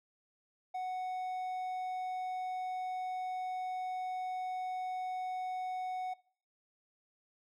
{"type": "tone", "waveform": "triangle", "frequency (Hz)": 740, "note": "F#5", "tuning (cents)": 0, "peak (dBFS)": -33, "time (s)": [0.74, 6.14], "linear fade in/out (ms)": 10, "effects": ["noise-tail reverb RT60 0.5 s tail -21 dB re dry"]}